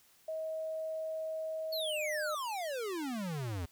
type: tone with pitch glide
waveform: sine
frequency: 636 to 609.4 Hz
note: D#5 to D#5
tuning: +38 to -36 cents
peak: -35 dBFS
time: 0.28-2.35 s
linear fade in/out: 5 ms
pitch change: -74 cents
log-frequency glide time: 1.81-1.95 s
type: exponential sweep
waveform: square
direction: down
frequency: 4487 to 80.6 Hz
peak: -36 dBFS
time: 1.72-3.66 s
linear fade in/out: 10 ms
effects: white hiss -65 dBFS RMS until 3.71 s